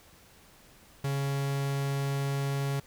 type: tone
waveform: 45% pulse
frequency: 138.9 Hz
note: C#3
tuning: 4 cents sharp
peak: -28 dBFS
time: 1.04-2.8 s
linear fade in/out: 5 ms
effects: pink hiss -57 dBFS RMS until 2.86 s